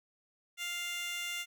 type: tone with high-pass filter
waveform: 15% pulse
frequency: 698.5 Hz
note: F5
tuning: in tune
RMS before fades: -38 dBFS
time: 0.57-1.46 s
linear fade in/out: 50 ms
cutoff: 2500 Hz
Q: 1.4
effects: none